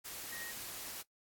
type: tone in noise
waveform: sine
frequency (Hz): 1876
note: A#6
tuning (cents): +11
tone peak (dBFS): -46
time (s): 0.31-0.52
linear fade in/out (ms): 20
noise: white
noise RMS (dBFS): -45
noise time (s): 0.04-1.03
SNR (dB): -4
effects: noise-tail reverb RT60 0.1 s tail -20 dB re dry + AAC 64 kbps